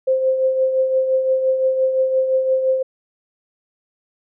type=tone with tremolo; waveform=sine; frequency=523.3 Hz; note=C5; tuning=in tune; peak=-12 dBFS; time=0.07-2.83 s; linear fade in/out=10 ms; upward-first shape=triangle; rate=5.8 Hz; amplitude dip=55%; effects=none